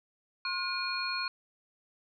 sine tone cluster, 1067 / 1440 / 2434 / 4283 Hz, C6 / F#6 / D#7 / C8, +34 / -47 / -39 / +40 cents, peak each -37 / -37 / -37 / -35 dBFS, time 0.45-1.28 s, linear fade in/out 2 ms, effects none

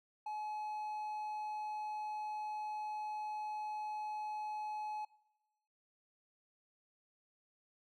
triangle tone, 850 Hz, G#5, 40 cents sharp, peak -37 dBFS, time 0.26-5.05 s, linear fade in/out 5 ms, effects noise-tail reverb RT60 1.0 s tail -21 dB re dry

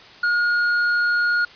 sine tone with tanh clipping, 1433 Hz, F6, 44 cents sharp, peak -18 dBFS, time 0.23-1.45 s, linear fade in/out 5 ms, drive 6 dB, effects white hiss -44 dBFS RMS until 1.55 s + resampled to 11025 Hz

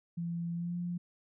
sine tone with pitch glide, 170 to 175.08 Hz, F3 to F3, -46 to +5 cents, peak -33 dBFS, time 0.17-0.98 s, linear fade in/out 10 ms, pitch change +51 cents, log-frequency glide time 0.54-0.76 s, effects none

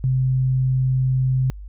sine tone, 130 Hz, C3, 11 cents flat, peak -16 dBFS, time 0.04-1.5 s, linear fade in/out 0 ms, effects added 50 Hz sine -33 dBFS peak until 1.68 s

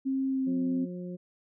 sine tone with pitch glide, 267.2 to 259.3 Hz, C4 to C4, +36 to -15 cents, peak -26 dBFS, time 0.05-0.86 s, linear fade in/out 20 ms, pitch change -51 cents, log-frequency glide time 0.29-0.59 s
harmonic tone, 179 Hz, F3, 43 cents sharp, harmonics 1 / 2 / 3, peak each -36 / -42 / -46 dBFS, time 0.46-1.17 s, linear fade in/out 20 ms
effects none

